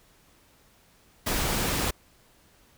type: noise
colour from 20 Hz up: pink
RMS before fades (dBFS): -27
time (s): 1.26-1.91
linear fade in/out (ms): 10
effects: pink hiss -60 dBFS RMS until 2.77 s